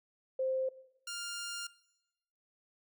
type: tone pair in turn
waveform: sine / 10% pulse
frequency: 523.3 / 1401.5 Hz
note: C5 / F6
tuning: 0 / +6 cents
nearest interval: octave + perfect fourth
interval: 1706 cents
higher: second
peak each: -30 / -31 dBFS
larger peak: first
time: 0.39-0.69 / 1.07-1.67 s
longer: second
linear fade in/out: 5 ms
effects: noise-tail reverb RT60 0.9 s tail -19 dB re dry